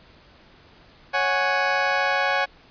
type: chord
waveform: 20% pulse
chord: C# suspended fourth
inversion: none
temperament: just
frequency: 554.4 / 739.2 / 831.5 Hz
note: C#5 / F#5 / G#5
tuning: 0 / -2 / +2 cents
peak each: -20 dBFS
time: 1.13-2.46 s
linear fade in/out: 20 ms
effects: pink hiss -52 dBFS RMS until 2.7 s + resampled to 11025 Hz